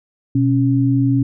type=tone pair together; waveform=sine; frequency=124 / 275.5 Hz; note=B2 / C#4; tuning=+7 / -11 cents; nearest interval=octave + major second; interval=1382 cents; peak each=-15 dBFS; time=0.35-1.23 s; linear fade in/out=5 ms; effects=none